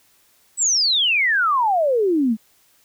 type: exponential sweep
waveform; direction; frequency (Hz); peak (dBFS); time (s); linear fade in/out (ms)
sine; down; 8100 to 207.7; -15; 0.57-2.37; 50
effects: white hiss -58 dBFS RMS until 2.84 s